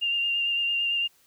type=tone with vibrato; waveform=sine; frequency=2794 Hz; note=F7; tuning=in tune; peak=-23 dBFS; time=0.01-1.08 s; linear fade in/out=20 ms; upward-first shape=sine; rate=8.9 Hz; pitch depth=19 cents each way; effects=white hiss -62 dBFS RMS until 1.26 s